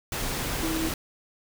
sine tone in noise, 321.1 Hz, E4, 45 cents flat, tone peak -27 dBFS, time 0.63-0.89 s, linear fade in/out 2 ms, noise pink, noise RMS -30 dBFS, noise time 0.12-0.94 s, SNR 0 dB, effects none

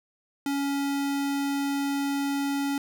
square tone, 280 Hz, C#4, 18 cents sharp, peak -26 dBFS, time 0.46-2.78 s, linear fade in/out 2 ms, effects none

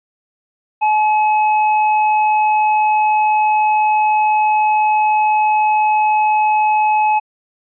sine tone with tanh clipping, 854 Hz, G#5, 48 cents sharp, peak -13 dBFS, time 0.81-7.2 s, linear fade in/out 20 ms, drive 11 dB, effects resampled to 8000 Hz

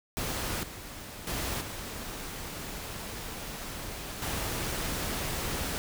pink noise with level steps, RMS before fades -33 / -43 / -33 / -39 / -33 dBFS, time 0.17-5.78 s, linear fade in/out 0 ms, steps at 0.63 / 1.27 / 1.61 / 4.22 s, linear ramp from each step 2 ms, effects none

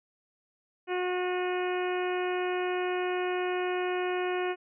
harmonic tone with a mistuned harmonic, 362.8 Hz, F#4, 34 cents flat, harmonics 1 / 2 / 3 / 4 / 5 / 6 / 7 / 8, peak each -29 / -35 / -40 / -40 / -41 / -45 / -41 / -45 dBFS, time 0.87-4.56 s, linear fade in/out 50 ms, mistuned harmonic 7, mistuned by -36 cents, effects none

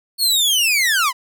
sawtooth linear sweep, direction down, 4435 to 950 Hz, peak -11 dBFS, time 0.18-1.13 s, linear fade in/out 50 ms, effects none

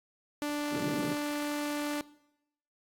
sawtooth tone, 293.7 Hz, D4, in tune, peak -27 dBFS, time 0.42-2.01 s, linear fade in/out 0 ms
white band-pass noise, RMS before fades -36 dBFS, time 0.7-1.16 s, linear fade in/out 50 ms, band 130 to 390 Hz, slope 24 dB/octave
effects noise-tail reverb RT60 0.8 s tail -19 dB re dry + AAC 64 kbps

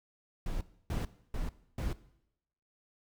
brown noise bursts, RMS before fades -34 dBFS, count 4, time 0.46-1.93 s, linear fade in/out 2 ms, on 150 ms, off 290 ms, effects noise-tail reverb RT60 0.8 s tail -18 dB re dry

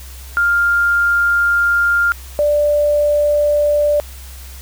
sine tone pair in turn, 1401 / 589 Hz, F6 / D5, +5 / +5 cents, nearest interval octave + minor third, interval 1500 cents, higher first, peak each -11 dBFS, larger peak neither, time 0.37-2.12 / 2.39-4 s, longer first, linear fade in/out 0 ms, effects added 65 Hz sine -32 dBFS peak until 4.61 s + white hiss -39 dBFS RMS until 4.61 s

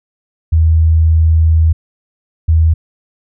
sine tone pair in turn, 80.5 / 80.5 Hz, E2 / E2, -41 / -41 cents, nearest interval unison, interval 0 cents, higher neither, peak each -6 dBFS, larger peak neither, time 0.52-1.73 / 2.48-2.74 s, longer first, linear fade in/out 10 ms, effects none

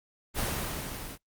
pink noise with level ramp, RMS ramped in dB -29 to -41 dBFS, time 0.34-1.18 s, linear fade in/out 50 ms, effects noise-tail reverb RT60 0.1 s tail -20 dB re dry + Opus 24 kbps

